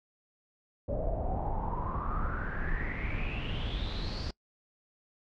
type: noise with low-pass filter sweep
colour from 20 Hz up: brown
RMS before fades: -33 dBFS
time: 0.88-4.31 s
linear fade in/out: 5 ms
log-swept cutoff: 560 to 4900 Hz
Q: 9.1
effects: noise-tail reverb RT60 0.1 s tail -23 dB re dry